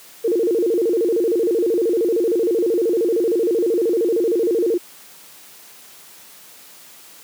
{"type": "tone with vibrato", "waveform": "sine", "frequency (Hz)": 401.1, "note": "G4", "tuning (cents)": 40, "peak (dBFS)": -15, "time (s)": [0.24, 4.78], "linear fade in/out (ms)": 10, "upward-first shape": "square", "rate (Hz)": 13, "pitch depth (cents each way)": 230, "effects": ["white hiss -44 dBFS RMS until 7.23 s", "high-pass 150 Hz 12 dB/octave"]}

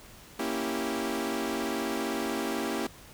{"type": "chord", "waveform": "sawtooth", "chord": "A# diminished seventh", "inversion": "none", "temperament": "equal", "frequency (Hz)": [233.1, 277.2, 329.6, 392], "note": ["A#3", "C#4", "E4", "G4"], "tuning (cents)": [0, 0, 0, 0], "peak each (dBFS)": -31, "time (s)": [0.39, 2.87], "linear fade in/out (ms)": 5, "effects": ["pink hiss -51 dBFS RMS until 3.13 s"]}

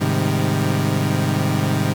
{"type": "chord", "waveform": "30% pulse", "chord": "Ab major seventh", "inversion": "none", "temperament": "equal with one note detuned", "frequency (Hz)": [103.83, 130.81, 153.42, 196], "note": ["Ab2", "C3", "Eb3", "G3"], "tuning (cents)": [0, 0, -24, 0], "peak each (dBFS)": [-20, -20, -19, -23], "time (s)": [0, 1.94], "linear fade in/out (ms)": 20, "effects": ["8-bit"]}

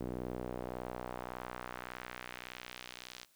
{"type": "tone with band-pass filter sweep", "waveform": "sawtooth", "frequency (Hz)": 61.74, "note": "B1", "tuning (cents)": 0, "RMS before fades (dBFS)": -44, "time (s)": [0, 3.25], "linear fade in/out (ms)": 10, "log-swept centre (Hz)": [330, 4600], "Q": 1.1, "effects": ["white hiss -69 dBFS RMS until 3.35 s"]}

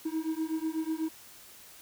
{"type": "beating tone pair", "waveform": "triangle", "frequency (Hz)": [314.8, 322.9], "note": ["D#4", "E4"], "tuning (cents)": [20, -36], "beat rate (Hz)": 8.1, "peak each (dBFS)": -31, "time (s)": [0.05, 1.09], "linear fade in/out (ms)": 10, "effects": ["white hiss -52 dBFS RMS until 1.81 s"]}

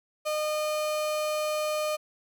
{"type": "tone", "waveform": "35% pulse", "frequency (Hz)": 610, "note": "D#5", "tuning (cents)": -34, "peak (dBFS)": -25, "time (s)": [0.25, 1.97], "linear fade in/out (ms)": 20, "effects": []}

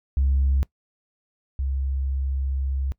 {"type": "tone pair in turn", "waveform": "sine", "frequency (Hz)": [67.8, 67.37], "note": ["C#2", "C#2"], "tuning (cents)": [-38, -49], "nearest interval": "unison", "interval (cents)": 11, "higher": "first", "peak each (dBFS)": [-16, -22], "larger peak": "first", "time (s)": [[0.17, 0.63], [1.59, 2.92]], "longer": "second", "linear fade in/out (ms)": 0, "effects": ["noise-tail reverb RT60 0.1 s tail -23 dB re dry", "tanh soft clip ceiling -14 dBFS"]}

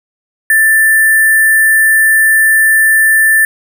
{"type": "tone with sample-and-hold", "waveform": "sine", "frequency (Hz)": 1770, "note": "A6", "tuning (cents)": 10, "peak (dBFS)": -5, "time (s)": [0.5, 3.45], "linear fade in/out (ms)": 2, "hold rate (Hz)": 11025, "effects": []}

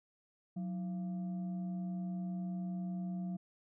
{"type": "tone with frequency modulation", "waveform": "sine", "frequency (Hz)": 182.5, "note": "F#3", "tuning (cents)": -24, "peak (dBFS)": -36, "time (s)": [0.56, 3.37], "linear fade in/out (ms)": 10, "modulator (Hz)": 504, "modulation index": 0.28, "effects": []}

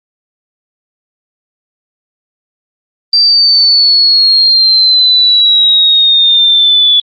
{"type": "exponential sweep", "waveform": "sine", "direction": "down", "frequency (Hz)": [4699, 3434], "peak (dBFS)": -4, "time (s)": [3.13, 7], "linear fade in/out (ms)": 2, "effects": ["Opus 24 kbps"]}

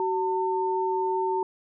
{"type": "tone pair together", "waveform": "sine", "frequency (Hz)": [377, 901.3], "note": ["F#4", "A5"], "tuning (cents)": [32, 41], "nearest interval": "octave + minor third", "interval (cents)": 1509, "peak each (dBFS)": -26, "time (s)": [0, 1.43], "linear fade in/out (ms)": 2, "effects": []}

